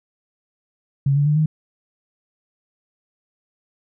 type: tone with pitch steps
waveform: sine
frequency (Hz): 138.59 / 143.98 / 149.57 / 155.38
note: C#3 / D3 / D3 / D#3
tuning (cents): 0 / -34 / +32 / -2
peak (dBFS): -14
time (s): 1.06-1.46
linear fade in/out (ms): 5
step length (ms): 100
effects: none